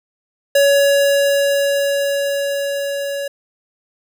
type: tone with level ramp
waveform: square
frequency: 562 Hz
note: C#5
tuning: 24 cents sharp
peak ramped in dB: -10 to -22 dBFS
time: 0.55-3.28 s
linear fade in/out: 5 ms
effects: none